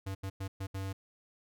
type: tone bursts at uneven times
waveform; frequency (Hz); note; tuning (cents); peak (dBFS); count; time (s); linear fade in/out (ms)
square; 96.6; G2; -25; -36; 5; 0.06-0.15 / 0.23-0.3 / 0.4-0.48 / 0.6-0.67 / 0.74-0.93; 10
effects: none